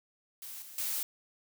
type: noise with level steps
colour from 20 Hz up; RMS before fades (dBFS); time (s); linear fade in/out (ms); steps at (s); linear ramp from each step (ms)
blue; -44 / -49 / -34; 0.42-1.03; 2; 0.62 / 0.78; 2
effects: none